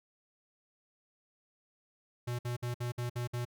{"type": "tone bursts", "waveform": "square", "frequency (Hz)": 121.4, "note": "B2", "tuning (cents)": -29, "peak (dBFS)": -34, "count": 7, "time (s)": [2.27, 3.452], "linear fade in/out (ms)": 10, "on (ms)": 120, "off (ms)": 57, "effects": []}